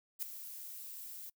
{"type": "noise with ADSR envelope", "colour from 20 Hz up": "violet", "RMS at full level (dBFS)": -35, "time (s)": [0.19, 1.3], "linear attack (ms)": 36, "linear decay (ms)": 4, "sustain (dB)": -12, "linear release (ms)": 9, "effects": ["noise-tail reverb RT60 0.1 s tail -24 dB re dry"]}